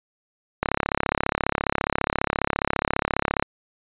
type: click train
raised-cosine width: 0.5 ms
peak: -5 dBFS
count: 98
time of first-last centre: 0.63-3.425 s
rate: 34.7 Hz
effects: resampled to 8000 Hz